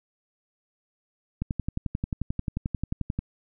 click train, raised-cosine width 5 ms, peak -15 dBFS, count 21, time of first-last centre 1.42-3.19 s, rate 11.3 Hz, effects none

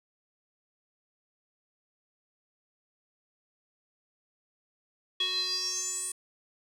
square tone with band-pass filter sweep, 370 Hz, F#4, in tune, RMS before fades -32 dBFS, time 5.2-6.12 s, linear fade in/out 5 ms, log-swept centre 3300 to 9200 Hz, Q 9.9, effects none

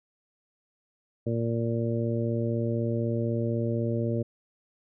harmonic tone, 116 Hz, A#2, 8 cents flat, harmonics 1 / 2 / 3 / 4 / 5, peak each -28 / -31 / -33 / -34 / -35 dBFS, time 1.26-4.23 s, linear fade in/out 10 ms, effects none

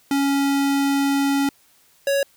square tone pair in turn, 278.4 / 556.8 Hz, C#4 / C#5, +8 / +8 cents, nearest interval octave, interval 1200 cents, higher second, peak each -18 dBFS, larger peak neither, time 0.11-1.49 / 2.07-2.23 s, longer first, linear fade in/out 2 ms, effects white hiss -57 dBFS RMS until 2.36 s

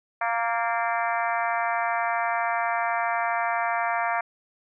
harmonic tone with a mistuned harmonic, 232.2 Hz, A#3, 7 cents flat, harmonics 3 / 4 / 5 / 6 / 7 / 8 / 9 / 10, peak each -27 / -29 / -31 / -33 / -34 / -35 / -36 / -37 dBFS, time 0.21-4.21 s, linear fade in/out 5 ms, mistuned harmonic 8, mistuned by -50 cents, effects none

